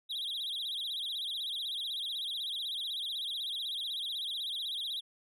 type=tone with vibrato; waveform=triangle; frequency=3547 Hz; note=A7; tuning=13 cents sharp; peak=-33 dBFS; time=0.09-5.01 s; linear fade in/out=20 ms; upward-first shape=sine; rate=16 Hz; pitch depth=190 cents each way; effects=none